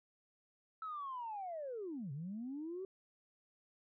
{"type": "linear two-way sweep", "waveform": "sine", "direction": "down then up", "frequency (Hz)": [1318.5, 130.8, 389.3], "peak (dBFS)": -40, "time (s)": [0.82, 2.85], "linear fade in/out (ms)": 2, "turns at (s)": 2.12, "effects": ["tanh soft clip ceiling -36 dBFS"]}